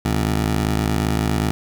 20% pulse ring-modulated tone, 105.2 Hz, G#2, 23 cents sharp, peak -10 dBFS, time 0.05-1.51 s, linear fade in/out 0 ms, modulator 28.7 Hz, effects 8-bit

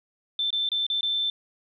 sine tone with dropouts, 3545 Hz, A7, 12 cents sharp, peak -23 dBFS, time 0.39-1.3 s, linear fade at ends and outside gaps 2 ms, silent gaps 0.505-0.528 / 0.69-0.717 / 0.866-0.9 / 1.009-1.03 s, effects none

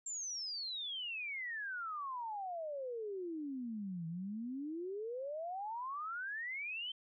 sine exponential two-way sweep, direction down then up, 7459 to 160.7 to 3137 Hz, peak -39 dBFS, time 0.06-6.92 s, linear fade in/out 5 ms, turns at 4.07 s, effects none

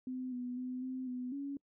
sine tone with pitch steps, 255.7 / 247.3 / 253.1 / 258.3 / 250.2 / 279.9 Hz, C4 / B3 / B3 / C4 / B3 / C#4, -40 / +3 / +43 / -22 / +23 / +17 cents, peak -37 dBFS, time 0.07-1.57 s, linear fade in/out 2 ms, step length 250 ms, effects noise-tail reverb RT60 0.1 s tail -26 dB re dry

